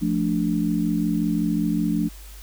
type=chord; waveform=sine; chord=D minor; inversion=first; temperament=equal; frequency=174.61 / 220 / 293.7 Hz; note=F3 / A3 / D4; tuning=0 / 0 / 0 cents; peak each=-24 dBFS; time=0.01-2.09 s; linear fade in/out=20 ms; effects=added 50 Hz sine -39 dBFS peak until 2.42 s + white hiss -47 dBFS RMS until 2.42 s